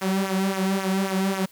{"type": "tone with flanger", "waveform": "sawtooth", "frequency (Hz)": 192, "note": "G3", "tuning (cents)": -36, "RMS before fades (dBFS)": -24, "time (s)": [0.01, 1.46], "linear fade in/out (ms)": 10, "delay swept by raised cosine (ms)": [0.22, 3.52], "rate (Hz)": 3.7, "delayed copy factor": -0.7, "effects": ["white hiss -54 dBFS RMS until 1.51 s"]}